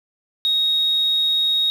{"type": "tone", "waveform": "sine", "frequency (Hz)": 3758, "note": "A#7", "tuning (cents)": 13, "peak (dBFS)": -15, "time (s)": [0.45, 1.7], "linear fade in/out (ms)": 0, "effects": ["tanh soft clip ceiling -11 dBFS", "7-bit"]}